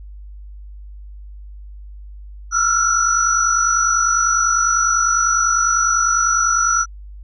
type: tone cluster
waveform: sine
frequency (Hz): 1342 / 1392 / 5890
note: E6 / F6 / F#8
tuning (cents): +31 / -6 / -9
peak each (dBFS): -18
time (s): 2.51-6.86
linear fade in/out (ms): 50
effects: added 50 Hz sine -33 dBFS peak until 7.23 s